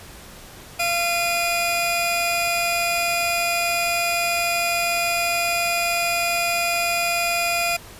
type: tone pair together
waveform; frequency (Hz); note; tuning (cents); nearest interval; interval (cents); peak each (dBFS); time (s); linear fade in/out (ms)
sawtooth; 686.7 / 2447; F5 / D#7; -29 / -29; octave + minor seventh; 2200; -19; 0.79-7.77; 10
effects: pink hiss -42 dBFS RMS until 7.99 s + resampled to 32000 Hz